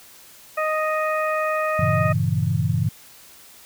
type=harmonic tone; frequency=622.3 Hz; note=D#5; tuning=in tune; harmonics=1 / 2 / 3 / 4; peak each=-23 / -24 / -29 / -32 dBFS; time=0.57-2.13 s; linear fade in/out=10 ms
type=chord; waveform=sine; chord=G diminished seventh; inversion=none; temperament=equal; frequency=98 / 116.54 / 138.59 / 164.81 Hz; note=G2 / Bb2 / Db3 / Fb3; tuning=0 / 0 / 0 / 0 cents; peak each=-24 dBFS; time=1.79-2.89 s; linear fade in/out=5 ms
effects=white hiss -47 dBFS RMS until 3.65 s